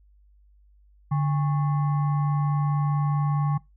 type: tone with frequency modulation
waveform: sine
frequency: 145.9 Hz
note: D3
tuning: 11 cents flat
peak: -20 dBFS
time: 1.11-3.58 s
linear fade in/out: 10 ms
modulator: 955 Hz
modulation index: 0.4
effects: noise-tail reverb RT60 0.2 s tail -22 dB re dry + added 50 Hz sine -54 dBFS peak until 3.76 s